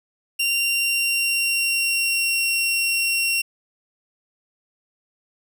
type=tone with pitch glide; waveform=sawtooth; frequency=2768 to 2739 Hz; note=F7 to F7; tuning=-16 to -34 cents; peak=-16 dBFS; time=0.39-3.42 s; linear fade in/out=10 ms; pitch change=-18 cents; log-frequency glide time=0.57-2.48 s; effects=none